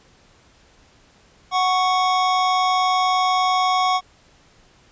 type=tone pair together; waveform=square; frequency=740 / 1108.7 Hz; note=F#5 / C#6; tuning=0 / 0 cents; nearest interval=perfect fifth; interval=700 cents; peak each=-20 dBFS; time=1.51-4.01 s; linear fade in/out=50 ms; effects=pink hiss -54 dBFS RMS until 4.91 s + resampled to 16000 Hz